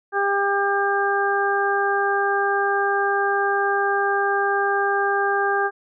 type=harmonic tone; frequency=399.5 Hz; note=G4; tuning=33 cents sharp; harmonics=1 / 2 / 3 / 4; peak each=-23 / -23 / -26 / -23 dBFS; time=0.12-5.71 s; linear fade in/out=50 ms; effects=none